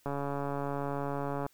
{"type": "click train", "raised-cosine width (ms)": 1, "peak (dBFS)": -21, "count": 199, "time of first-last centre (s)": [0.06, 1.464], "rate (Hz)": 141, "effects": ["white hiss -66 dBFS RMS until 1.53 s"]}